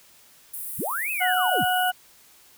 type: high-pass noise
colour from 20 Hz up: pink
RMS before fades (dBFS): -34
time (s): 0.53-1.91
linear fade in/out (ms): 10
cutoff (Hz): 9300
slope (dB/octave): 48
type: linear two-way sweep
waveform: sine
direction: up then down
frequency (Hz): 49 to 2630 to 49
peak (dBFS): -26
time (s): 0.78-1.65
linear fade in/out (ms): 20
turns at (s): 1.11
type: harmonic tone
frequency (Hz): 733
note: F#5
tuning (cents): -16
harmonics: 1 / 2 / 4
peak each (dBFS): -22 / -25 / -30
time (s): 1.2-1.92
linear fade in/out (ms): 20
effects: white hiss -54 dBFS RMS until 2.57 s